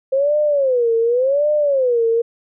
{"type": "tone with vibrato", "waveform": "sine", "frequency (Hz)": 523.3, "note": "C5", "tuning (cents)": 0, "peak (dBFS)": -13, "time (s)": [0.12, 2.22], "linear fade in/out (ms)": 10, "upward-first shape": "sine", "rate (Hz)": 0.89, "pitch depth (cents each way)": 240, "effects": []}